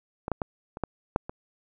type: clicks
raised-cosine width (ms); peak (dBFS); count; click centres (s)
1; -17 / -12 / -14 / -23 / -13 / -8 / -21; 7; 0.281 / 0.317 / 0.418 / 0.771 / 0.837 / 1.161 / 1.295
effects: none